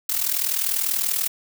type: noise with amplitude modulation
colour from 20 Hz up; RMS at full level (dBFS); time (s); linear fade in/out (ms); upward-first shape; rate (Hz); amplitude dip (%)
blue; -20; 0.09-1.28; 5; sine; 40.2; 75
effects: none